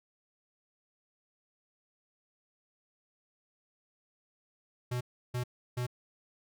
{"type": "tone bursts", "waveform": "square", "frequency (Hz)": 123.6, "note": "B2", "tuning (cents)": 2, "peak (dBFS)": -32, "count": 3, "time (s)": [4.91, 5.867], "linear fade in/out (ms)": 10, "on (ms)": 99, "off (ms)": 330, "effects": []}